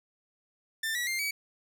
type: tone with pitch steps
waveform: sawtooth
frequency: 1786 / 1936.4 / 2100 / 2276 Hz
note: A6 / B6 / C7 / C#7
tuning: +25 / -35 / +6 / +45 cents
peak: -26 dBFS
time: 0.83-1.31 s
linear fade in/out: 5 ms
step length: 120 ms
effects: none